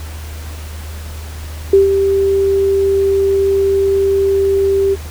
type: tone with ADSR envelope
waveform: sine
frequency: 392 Hz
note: G4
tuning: in tune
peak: -3 dBFS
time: 1.73-4.96 s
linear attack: 5 ms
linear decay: 140 ms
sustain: -7 dB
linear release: 29 ms
effects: added 77 Hz sine -25 dBFS peak until 5.1 s + pink hiss -35 dBFS RMS until 5.1 s